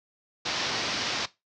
white low-pass noise, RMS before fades -30 dBFS, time 0.45-1.26 s, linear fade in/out 10 ms, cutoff 5700 Hz, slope 48 dB/octave, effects noise-tail reverb RT60 0.2 s tail -17 dB re dry + high-pass 100 Hz 12 dB/octave

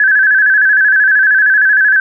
sine tone with vibrato, 1620 Hz, G#6, 43 cents flat, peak -6 dBFS, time 0-2 s, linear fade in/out 2 ms, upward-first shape square, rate 13 Hz, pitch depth 76 cents each way, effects none

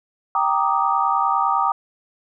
sine chord, Eb major seventh, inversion first, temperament equal, 784 / 932.3 / 1174.7 / 1244.5 Hz, G5 / Bb5 / D6 / Eb6, 0 / 0 / 0 / 0 cents, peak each -22 dBFS, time 0.35-1.72 s, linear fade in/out 2 ms, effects none

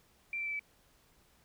sine tone with pitch steps, 2356 / 2338 / 2321 / 2304 Hz, D7 / D7 / D7 / D7, +5 / -8 / -21 / -34 cents, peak -34 dBFS, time 0.33-0.594 s, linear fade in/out 2 ms, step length 66 ms, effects pink hiss -67 dBFS RMS until 1.44 s

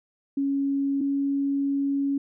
sine tone pair in turn, 277.2 / 278.5 Hz, C#4 / C#4, 0 / +8 cents, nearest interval unison, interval 8 cents, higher second, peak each -22 dBFS, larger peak neither, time 0.37-1.01 / 1.01-2.18 s, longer second, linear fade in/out 5 ms, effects none

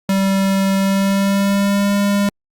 square tone with pitch glide, 194.2 to 201.5 Hz, G3 to G3, -16 to +48 cents, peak -14 dBFS, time 0.09-2.29 s, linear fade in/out 2 ms, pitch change +64 cents, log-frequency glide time 0.76-1.96 s, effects Opus 48 kbps

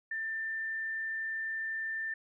sine tone, 1786 Hz, A6, 25 cents sharp, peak -33 dBFS, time 0.11-2.14 s, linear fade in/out 5 ms, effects none

